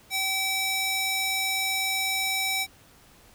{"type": "tone with high-pass filter", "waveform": "square", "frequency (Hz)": 768, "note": "G5", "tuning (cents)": -36, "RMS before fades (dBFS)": -27, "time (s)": [0.1, 2.67], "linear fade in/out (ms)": 50, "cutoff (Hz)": 2000, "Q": 0.84, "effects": ["pink hiss -55 dBFS RMS until 3.34 s"]}